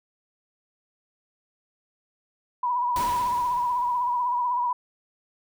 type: tone with vibrato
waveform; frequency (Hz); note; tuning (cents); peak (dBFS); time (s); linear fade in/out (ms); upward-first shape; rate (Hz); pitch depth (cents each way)
sine; 978; B5; -17; -22; 2.63-4.73; 5; sine; 16; 49
type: noise with exponential decay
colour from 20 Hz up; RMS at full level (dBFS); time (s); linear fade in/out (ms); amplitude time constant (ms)
pink; -32; 2.96-4.57; 1; 350
effects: none